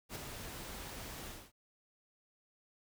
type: noise with ADSR envelope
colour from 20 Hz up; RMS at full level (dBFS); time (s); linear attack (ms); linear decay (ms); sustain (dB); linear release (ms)
pink; -41; 0.09-1.52; 66; 4; -5; 250
effects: none